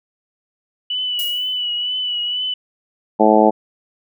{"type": "tone with vibrato", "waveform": "sine", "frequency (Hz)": 2960, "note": "F#7", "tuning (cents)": 0, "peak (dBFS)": -19, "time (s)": [0.9, 2.54], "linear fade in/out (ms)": 5, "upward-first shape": "triangle", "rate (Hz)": 2.1, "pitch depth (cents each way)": 41}
{"type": "noise with exponential decay", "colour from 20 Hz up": "violet", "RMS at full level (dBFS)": -25, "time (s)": [1.19, 1.65], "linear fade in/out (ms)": 1, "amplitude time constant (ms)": 100}
{"type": "harmonic tone", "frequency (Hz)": 108.1, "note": "A2", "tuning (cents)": -30, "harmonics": [2, 3, 4, 5, 6, 7, 8], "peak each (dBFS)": [-17, -17, -17, -17, -17, -17, -17], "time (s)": [3.19, 3.51], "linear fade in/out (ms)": 20}
{"effects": []}